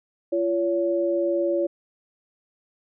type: tone pair together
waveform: sine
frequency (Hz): 343 / 565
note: F4 / C#5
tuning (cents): -31 / +33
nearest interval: major sixth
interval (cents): 864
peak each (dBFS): -23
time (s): 0.32-1.67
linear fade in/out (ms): 10
effects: none